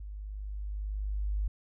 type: tone with level ramp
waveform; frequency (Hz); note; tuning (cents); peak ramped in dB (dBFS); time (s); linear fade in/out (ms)
sine; 50.8; G#1; -38; -39 to -27; 0-1.48; 5
effects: none